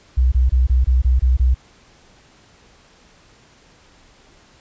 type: tone bursts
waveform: sine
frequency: 63 Hz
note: B1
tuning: 35 cents sharp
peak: -11 dBFS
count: 8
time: 0.17-1.545 s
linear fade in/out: 10 ms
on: 150 ms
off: 25 ms
effects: pink hiss -51 dBFS RMS until 4.6 s + resampled to 16000 Hz